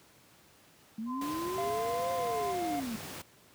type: linear two-way sweep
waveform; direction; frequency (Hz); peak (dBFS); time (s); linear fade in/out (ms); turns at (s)
sine; up then down; 213.4 to 534 to 213.4; -34; 0.98-2.96; 5; 2.12
type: tone with vibrato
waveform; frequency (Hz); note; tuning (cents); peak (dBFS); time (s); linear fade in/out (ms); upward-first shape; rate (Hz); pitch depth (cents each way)
sine; 1031; C6; -26; -37; 1.06-2.55; 50; square; 12; 9
type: noise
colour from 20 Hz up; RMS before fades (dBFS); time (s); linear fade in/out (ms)
pink; -42; 1.21-3.22; 5
type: tone with pitch glide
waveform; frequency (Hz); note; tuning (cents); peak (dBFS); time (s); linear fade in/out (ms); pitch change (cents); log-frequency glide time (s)
triangle; 690 to 707.8; F5 to F5; -21 to +23; -31; 1.58-2.8; 0; +44; 1.91-2.65
effects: pink hiss -60 dBFS RMS until 3.54 s + high-pass 100 Hz 12 dB/octave